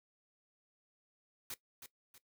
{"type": "noise with echo", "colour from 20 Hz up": "white", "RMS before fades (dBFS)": -43, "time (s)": [1.5, 1.54], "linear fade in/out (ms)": 2, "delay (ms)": 320, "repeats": 2, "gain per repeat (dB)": -8, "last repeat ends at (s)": 2.18, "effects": ["noise-tail reverb RT60 0.1 s tail -17 dB re dry"]}